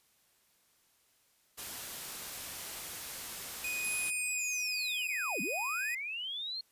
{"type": "noise", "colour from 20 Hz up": "white", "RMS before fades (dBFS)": -42, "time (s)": [1.57, 4.11], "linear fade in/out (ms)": 20}
{"type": "tone", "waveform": "45% pulse", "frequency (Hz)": 2489, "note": "D#7", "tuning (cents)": 0, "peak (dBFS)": -34, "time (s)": [3.64, 5.95], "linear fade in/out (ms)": 5}
{"type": "linear two-way sweep", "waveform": "sine", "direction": "down then up", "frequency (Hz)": [11175, 169.4, 4299], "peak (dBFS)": -36, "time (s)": [3.84, 6.61], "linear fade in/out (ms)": 5, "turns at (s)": 5.41}
{"effects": ["white hiss -70 dBFS RMS until 6.71 s", "resampled to 32000 Hz"]}